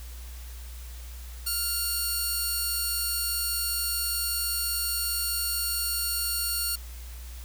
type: tone pair together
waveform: 5% pulse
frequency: 1396.9 / 4435 Hz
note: F6 / C#8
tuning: 0 / 0 cents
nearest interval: octave + minor sixth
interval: 2000 cents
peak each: -21 dBFS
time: 1.46-6.76 s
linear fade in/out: 10 ms
effects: added 60 Hz sine -38 dBFS peak until 7.44 s + white hiss -49 dBFS RMS until 7.44 s